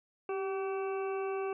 harmonic tone with a mistuned harmonic, 382.6 Hz, G4, 42 cents flat, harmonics 1 / 2 / 3 / 4 / 6 / 7, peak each -33 / -41 / -43 / -50 / -52 / -49 dBFS, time 0.29-1.53 s, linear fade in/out 2 ms, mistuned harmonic 1, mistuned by +32 cents, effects none

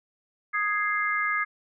sine chord, Ab major, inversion second, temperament equal, 1244.5 / 1661.2 / 2093 Hz, Eb6 / Ab6 / C7, 0 / 0 / 0 cents, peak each -28 dBFS, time 0.53-1.45 s, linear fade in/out 20 ms, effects none

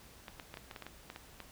clicks, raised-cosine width 0.3 ms, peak -28 dBFS, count 11, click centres 0.282 / 0.398 / 0.541 / 0.572 / 0.712 / 0.762 / 0.823 / 0.866 / 1.101 / 1.161 / 1.403 s, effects added 60 Hz sine -63 dBFS peak until 1.51 s + pink hiss -57 dBFS RMS until 1.51 s

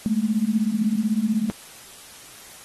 sine beating tone pair, 208.1 / 224.1 Hz, G#3 / A3, +4 / +32 cents, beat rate 16 Hz, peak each -22 dBFS, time 0.06-1.5 s, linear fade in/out 0 ms, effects white hiss -44 dBFS RMS until 2.64 s + AAC 32 kbps

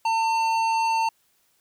sine tone with tanh clipping, 901 Hz, A5, 41 cents sharp, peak -22 dBFS, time 0.05-1.09 s, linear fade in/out 5 ms, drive 14 dB, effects white hiss -66 dBFS RMS until 1.6 s

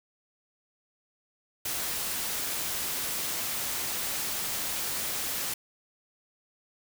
white noise, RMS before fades -32 dBFS, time 1.65-5.54 s, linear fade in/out 5 ms, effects none

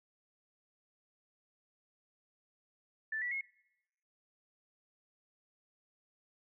sine tone with pitch steps, 1760 / 1952.8 / 2167 Hz, A6 / B6 / C#7, 0 / -20 / -40 cents, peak -34 dBFS, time 3.12-3.411 s, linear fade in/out 5 ms, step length 97 ms, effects noise-tail reverb RT60 0.9 s tail -23 dB re dry

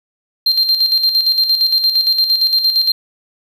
triangle tone with tremolo, 4172 Hz, C8, 6 cents flat, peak -8 dBFS, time 0.46-2.92 s, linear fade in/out 5 ms, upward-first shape square, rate 8.7 Hz, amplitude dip 55%, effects 8-bit

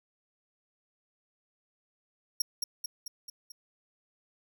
sawtooth tone with echo, 5590 Hz, F8, 1 cent sharp, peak -22 dBFS, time 2.4-2.42 s, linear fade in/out 5 ms, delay 220 ms, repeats 5, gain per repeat -4 dB, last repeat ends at 3.52 s, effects none

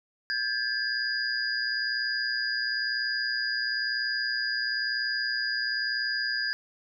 sine tone cluster, 1598 / 1719 / 4888 Hz, G6 / A6 / D#8, +33 / -41 / -32 cents, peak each -31 dBFS, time 0.3-6.53 s, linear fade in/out 0 ms, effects none

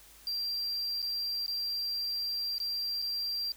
triangle tone with dropouts, 4729 Hz, D8, 11 cents sharp, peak -30 dBFS, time 0.27-3.52 s, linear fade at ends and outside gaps 1 ms, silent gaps 1.019-1.026 / 1.463-1.48 / 2.582-2.601 / 3.019-3.023 s, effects added 50 Hz sine -62 dBFS peak until 3.56 s + white hiss -56 dBFS RMS until 3.56 s

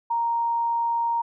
sine tone, 932.3 Hz, A#5, in tune, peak -21 dBFS, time 0.1-1.22 s, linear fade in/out 10 ms, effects none

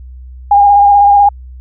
sine tone with vibrato, 811 Hz, G#5, 41 cents flat, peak -3 dBFS, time 0.51-1.29 s, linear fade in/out 5 ms, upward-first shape square, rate 16 Hz, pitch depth 18 cents each way, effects added 63 Hz sine -28 dBFS peak until 1.6 s

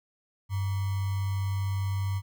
sine tone with sample-and-hold, 97.4 Hz, G2, 11 cents flat, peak -26 dBFS, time 0.49-2.22 s, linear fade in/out 50 ms, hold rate 1050 Hz, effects none

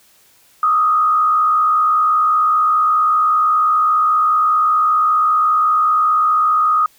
sine tone with frequency modulation, 1244.5 Hz, D#6, in tune, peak -11 dBFS, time 0.63-6.86 s, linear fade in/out 2 ms, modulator 65.1 Hz, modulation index 0.56, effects white hiss -52 dBFS RMS until 6.98 s

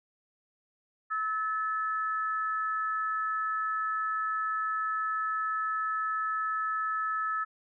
sine tone pair together, 1299.9 / 1737 Hz, E6 / A6, -25 / -23 cents, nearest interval perfect fourth, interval 502 cents, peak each -29 / -35 dBFS, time 1.1-7.45 s, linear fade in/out 20 ms, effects none

